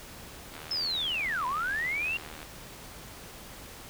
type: click train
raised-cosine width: 0.3 ms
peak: -27 dBFS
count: 148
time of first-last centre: 0.54-2.429 s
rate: 77.8 Hz
type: linear two-way sweep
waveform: sine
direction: down then up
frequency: 5274 to 961 to 2794 Hz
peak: -28 dBFS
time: 0.71-2.17 s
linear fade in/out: 2 ms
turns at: 1.46 s
effects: pink hiss -46 dBFS RMS until 3.89 s